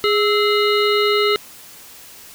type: harmonic tone with a mistuned harmonic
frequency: 414.9 Hz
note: G#4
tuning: 2 cents flat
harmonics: 1 / 3 / 5 / 7 / 9 / 10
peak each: -16 / -21 / -23 / -24 / -26 / -26 dBFS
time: 0.04-1.36 s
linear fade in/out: 0 ms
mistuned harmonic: 3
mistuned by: +87 cents
effects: white hiss -41 dBFS RMS until 2.34 s